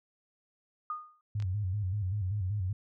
sine tone with exponential decay, 1228 Hz, D#6, 23 cents flat, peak -30 dBFS, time 0.9-1.21 s, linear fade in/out 2 ms, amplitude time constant 67 ms
sine tone with vibrato, 98.1 Hz, G2, 2 cents sharp, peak -29 dBFS, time 1.35-2.73 s, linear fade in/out 5 ms, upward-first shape square, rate 5.2 Hz, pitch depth 110 cents each way
clicks, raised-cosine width 0.2 ms, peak -31 dBFS, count 2, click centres 1.401 / 1.424 s
effects none

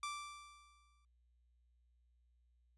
sawtooth tone with exponential decay, 1172 Hz, D6, 4 cents flat, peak -35 dBFS, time 0.03-1.05 s, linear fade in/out 2 ms, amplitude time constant 220 ms, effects added 60 Hz sine -70 dBFS peak until 2.77 s + resampled to 24000 Hz

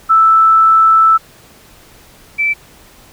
sine tone pair in turn, 1318.5 / 2324 Hz, E6 / D7, 0 / -19 cents, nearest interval minor seventh, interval 981 cents, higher second, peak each -5 / -11 dBFS, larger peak first, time 0.09-1.18 / 2.38-2.54 s, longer first, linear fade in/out 20 ms, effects pink hiss -43 dBFS RMS until 3.12 s

